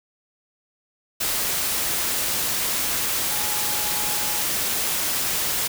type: tone in noise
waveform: sine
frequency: 841 Hz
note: G#5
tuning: 22 cents sharp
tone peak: -35 dBFS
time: 3.31-4.42 s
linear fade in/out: 10 ms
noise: white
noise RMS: -24 dBFS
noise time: 1.2-5.68 s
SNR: -14 dB
effects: none